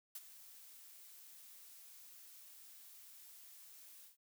blue noise with ADSR envelope, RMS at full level -45 dBFS, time 0.15-4.17 s, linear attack 5 ms, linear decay 39 ms, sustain -13 dB, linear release 130 ms, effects none

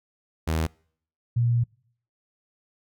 sawtooth / sine tone pair in turn, 79.9 / 118.74 Hz, D#2 / A#2, +47 / +32 cents, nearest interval perfect fifth, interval 685 cents, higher second, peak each -19 dBFS, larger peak neither, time 0.47-0.67 / 1.36-1.64 s, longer second, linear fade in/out 10 ms, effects noise-tail reverb RT60 0.6 s tail -26 dB re dry

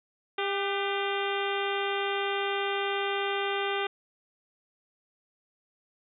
harmonic tone with a mistuned harmonic, 398.7 Hz, G4, 29 cents sharp, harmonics 1 / 2 / 3 / 4 / 5 / 6 / 7 / 8 / 9, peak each -31 / -34 / -36 / -37 / -38 / -39 / -39 / -40 / -41 dBFS, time 0.38-3.87 s, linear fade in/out 5 ms, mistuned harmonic 4, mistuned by -62 cents, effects none

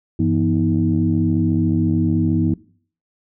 sine tone cluster, 96.9 / 165.5 / 244.5 / 318.3 Hz, G2 / E3 / B3 / D#4, -20 / +7 / -17 / +39 cents, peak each -20 dBFS, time 0.19-2.54 s, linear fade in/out 5 ms, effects noise-tail reverb RT60 0.5 s tail -20 dB re dry + tanh soft clip ceiling -5 dBFS

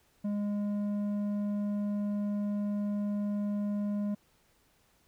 square tone with low-pass filter, 205.4 Hz, G#3, 19 cents flat, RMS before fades -32 dBFS, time 0.24-4.15 s, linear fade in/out 10 ms, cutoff 520 Hz, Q 0.66, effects pink hiss -68 dBFS RMS until 5.07 s

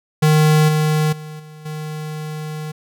square tone with level steps, 153.9 Hz, D#3, 19 cents flat, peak -11 / -15 / -31 / -37 / -26 dBFS, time 0.22-2.72 s, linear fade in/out 10 ms, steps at 0.68 / 1.12 / 1.39 / 1.65 s, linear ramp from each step 10 ms, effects none

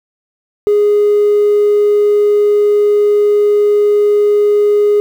triangle tone, 414.2 Hz, G#4, 5 cents flat, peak -4 dBFS, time 0.67-5 s, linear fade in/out 0 ms, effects tanh soft clip ceiling -4 dBFS + 7-bit

